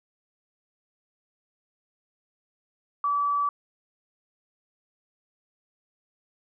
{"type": "tone", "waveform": "sine", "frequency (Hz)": 1151, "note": "D6", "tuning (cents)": -35, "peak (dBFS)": -22, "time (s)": [3.04, 3.49], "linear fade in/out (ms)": 2, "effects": []}